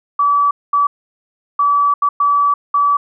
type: tone bursts at uneven times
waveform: sine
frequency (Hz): 1149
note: D6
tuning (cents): -38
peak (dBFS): -10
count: 6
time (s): 0.19-0.51 / 0.73-0.87 / 1.59-1.94 / 2.02-2.09 / 2.2-2.54 / 2.74-2.97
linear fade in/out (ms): 5
effects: none